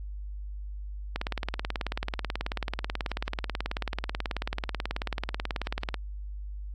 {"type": "click train", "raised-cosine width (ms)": 0.3, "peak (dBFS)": -14, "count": 89, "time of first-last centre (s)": [1.16, 5.943], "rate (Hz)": 18.4, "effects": ["added 50 Hz sine -35 dBFS peak until 6.74 s", "AAC 64 kbps"]}